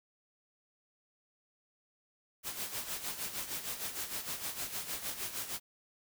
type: noise with tremolo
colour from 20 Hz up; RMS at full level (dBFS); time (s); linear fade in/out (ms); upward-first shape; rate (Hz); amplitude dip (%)
white; -37; 2.43-5.6; 50; sine; 6.5; 65
effects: none